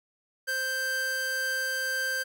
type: tone pair together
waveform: 45% pulse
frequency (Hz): 523.3 / 1568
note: C5 / G6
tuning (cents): 0 / 0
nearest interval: octave + perfect fifth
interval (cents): 1900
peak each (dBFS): -39 / -28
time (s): 0.47-2.24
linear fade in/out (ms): 20
effects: none